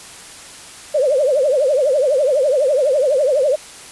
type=tone with vibrato; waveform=sine; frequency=554.4 Hz; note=C#5; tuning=in tune; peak=-12 dBFS; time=0.94-3.56 s; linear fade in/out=10 ms; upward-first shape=triangle; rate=12 Hz; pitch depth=220 cents each way; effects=white hiss -37 dBFS RMS until 3.91 s + resampled to 24000 Hz